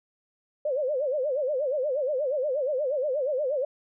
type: tone with vibrato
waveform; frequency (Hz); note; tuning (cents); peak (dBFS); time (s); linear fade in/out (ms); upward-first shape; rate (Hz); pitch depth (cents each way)
sine; 554.4; C#5; 0; -24; 0.65-3.65; 5; sine; 8.4; 180
effects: none